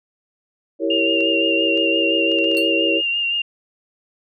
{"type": "chord", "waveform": "sine", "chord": "E diminished seventh", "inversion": "none", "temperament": "equal with one note detuned", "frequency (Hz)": [329.6, 392, 460.3, 554.4], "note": ["E4", "G4", "Bb4", "Db5"], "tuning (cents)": [0, 0, -22, 0], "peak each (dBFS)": [-21, -26, -24, -23], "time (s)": [0.79, 3.02], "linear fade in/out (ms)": 50}
{"type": "tone with vibrato", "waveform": "sine", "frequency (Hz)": 2794, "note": "F7", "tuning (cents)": 0, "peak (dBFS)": -18, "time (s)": [0.9, 3.42], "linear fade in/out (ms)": 5, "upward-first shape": "sine", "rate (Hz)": 5.8, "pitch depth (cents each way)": 27}
{"type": "clicks", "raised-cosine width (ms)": 0.2, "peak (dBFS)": -23, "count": 8, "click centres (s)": [1.206, 1.775, 2.317, 2.387, 2.443, 2.515, 2.55, 2.582]}
{"type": "tone with exponential decay", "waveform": "sawtooth", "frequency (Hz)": 4358, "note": "C#8", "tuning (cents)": -30, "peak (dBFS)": -22, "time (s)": [2.57, 2.71], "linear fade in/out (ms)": 0, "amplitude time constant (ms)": 29}
{"effects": []}